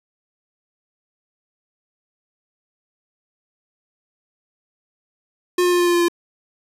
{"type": "tone with pitch steps", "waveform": "square", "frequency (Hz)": [357.9, 355.6, 353.4, 351.1, 348.9, 346.7, 344.5], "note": ["F4", "F4", "F4", "F4", "F4", "F4", "F4"], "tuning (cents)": [42, 31, 21, 9, -2, -13, -24], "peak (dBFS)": -15, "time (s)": [5.58, 6.084], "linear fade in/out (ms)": 5, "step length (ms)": 72, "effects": ["resampled to 32000 Hz"]}